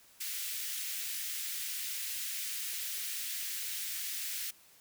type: high-pass noise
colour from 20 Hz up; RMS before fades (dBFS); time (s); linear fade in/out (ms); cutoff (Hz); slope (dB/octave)
white; -38; 0.2-4.51; 10; 1800; 24
effects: white hiss -61 dBFS RMS until 4.8 s